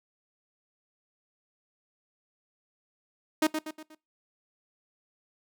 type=tone with echo; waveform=sawtooth; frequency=311.1 Hz; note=D#4; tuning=in tune; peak=-17 dBFS; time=3.42-3.47 s; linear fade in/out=5 ms; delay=120 ms; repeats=4; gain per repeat=-7 dB; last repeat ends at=3.95 s; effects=noise-tail reverb RT60 0.2 s tail -21 dB re dry